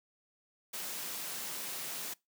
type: high-pass noise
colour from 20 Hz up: white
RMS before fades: -40 dBFS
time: 0.73-2.14 s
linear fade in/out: 10 ms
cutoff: 130 Hz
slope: 48 dB/octave
effects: noise-tail reverb RT60 0.2 s tail -23 dB re dry